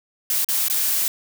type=noise with dropouts; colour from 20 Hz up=blue; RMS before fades=-21 dBFS; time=0.3-1.08 s; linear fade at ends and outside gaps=1 ms; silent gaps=0.446-0.487 / 0.683-0.699 s; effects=none